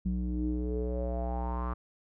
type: tone with low-pass filter sweep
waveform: square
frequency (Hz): 61.2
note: B1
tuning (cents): -15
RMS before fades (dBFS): -32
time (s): 0.05-1.74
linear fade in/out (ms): 10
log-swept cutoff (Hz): 200 to 1200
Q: 6.2
effects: none